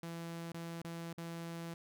sawtooth tone with dropouts, 167.6 Hz, E3, 29 cents sharp, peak -38 dBFS, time 0.03-1.74 s, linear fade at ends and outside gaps 2 ms, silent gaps 0.52-0.543 / 0.818-0.846 / 1.13-1.179 s, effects none

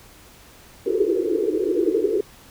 pink band-pass noise, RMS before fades -21 dBFS, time 0.86-2.21 s, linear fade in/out 5 ms, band 320 to 470 Hz, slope 96 dB/octave, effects pink hiss -48 dBFS RMS until 2.5 s

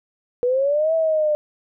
sine linear two-way sweep, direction up then down, 481.9 to 654 to 597 Hz, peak -16 dBFS, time 0.43-1.35 s, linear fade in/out 0 ms, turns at 0.94 s, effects none

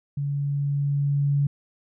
sine tone with level ramp, 142.1 Hz, C#3, 43 cents sharp, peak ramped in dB -24 to -18 dBFS, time 0.17-1.47 s, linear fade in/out 5 ms, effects none

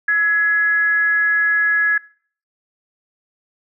sine tone with frequency modulation, 1683 Hz, G#6, 23 cents sharp, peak -13 dBFS, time 0.08-1.98 s, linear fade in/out 5 ms, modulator 365 Hz, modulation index 0.29, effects noise-tail reverb RT60 0.5 s tail -23 dB re dry

